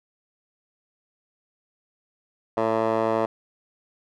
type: tone with band-pass filter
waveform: 15% pulse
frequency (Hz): 111.9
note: A2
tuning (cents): +30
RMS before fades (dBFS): -23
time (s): 2.57-3.26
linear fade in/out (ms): 5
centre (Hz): 710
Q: 5.9
effects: none